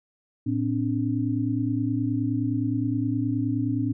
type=tone cluster; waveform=sine; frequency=112.8 / 260.1 / 289.7 Hz; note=A2 / C4 / D4; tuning=+44 / -10 / -24 cents; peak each=-27 dBFS; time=0.46-3.93 s; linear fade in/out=10 ms; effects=none